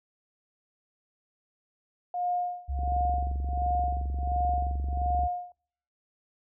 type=tone with tremolo; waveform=sine; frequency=713 Hz; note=F5; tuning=36 cents sharp; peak=-25 dBFS; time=2.14-5.52 s; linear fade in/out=2 ms; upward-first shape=sine; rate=1.4 Hz; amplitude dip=95%
type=tone with pitch glide; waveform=sine; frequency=68 to 68.51 Hz; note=C#2 to C#2; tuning=-33 to -20 cents; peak=-28 dBFS; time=2.68-5.28 s; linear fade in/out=20 ms; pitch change=+13 cents; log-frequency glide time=4.13-4.85 s
type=click train; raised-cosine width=3 ms; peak=-31 dBFS; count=57; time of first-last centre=2.79-5.235 s; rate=22.9 Hz
effects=noise-tail reverb RT60 0.7 s tail -26 dB re dry